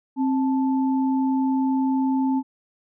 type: tone pair together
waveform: sine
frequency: 264.9 / 876 Hz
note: C4 / A5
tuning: +22 / -8 cents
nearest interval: octave + major sixth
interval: 2070 cents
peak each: -19 / -29 dBFS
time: 0.16-2.43 s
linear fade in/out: 50 ms
effects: none